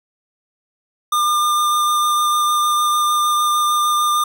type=tone with vibrato; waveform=square; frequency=1203 Hz; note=D6; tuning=41 cents sharp; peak=-15 dBFS; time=1.12-4.24 s; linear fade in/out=5 ms; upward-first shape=sine; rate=6.6 Hz; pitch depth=10 cents each way; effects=none